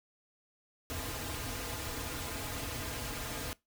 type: noise with comb filter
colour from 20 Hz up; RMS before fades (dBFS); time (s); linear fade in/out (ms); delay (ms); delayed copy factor
pink; -39; 0.9-3.53; 0; 5.3; -0.95
effects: noise-tail reverb RT60 0.2 s tail -22 dB re dry